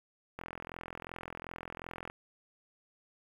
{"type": "click train", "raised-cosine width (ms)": 0.5, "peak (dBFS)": -26, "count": 74, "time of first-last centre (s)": [0.39, 2.1], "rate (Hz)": 42.7, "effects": ["9-bit"]}